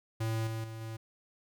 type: tone with level steps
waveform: square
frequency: 112 Hz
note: A2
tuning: 31 cents sharp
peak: -31 / -35 / -41 / -39 dBFS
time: 0.2-0.97 s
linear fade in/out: 10 ms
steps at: 0.47 / 0.64 / 0.81 s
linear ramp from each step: 2 ms
effects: none